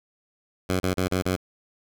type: tone bursts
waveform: 10% pulse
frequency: 92.5 Hz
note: F#2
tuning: in tune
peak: -14 dBFS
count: 5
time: 0.69-1.364 s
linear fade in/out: 10 ms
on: 110 ms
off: 31 ms
effects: none